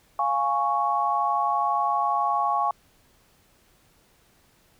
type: chord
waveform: sine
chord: Db major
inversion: first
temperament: equal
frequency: 698.5 / 830.6 / 1108.7 Hz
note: F5 / Ab5 / Db6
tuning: 0 / 0 / 0 cents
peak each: -28 / -25 / -24 dBFS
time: 0.19-2.71 s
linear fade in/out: 2 ms
effects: pink hiss -61 dBFS RMS until 4.79 s